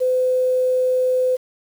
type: tone with quantisation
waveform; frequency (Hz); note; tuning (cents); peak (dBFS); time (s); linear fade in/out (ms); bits
sine; 509; C5; -48; -15; 0-1.37; 20; 7
effects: none